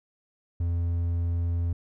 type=tone; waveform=triangle; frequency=85.5 Hz; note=F2; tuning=36 cents flat; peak=-22 dBFS; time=0.6-1.73 s; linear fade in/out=5 ms; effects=none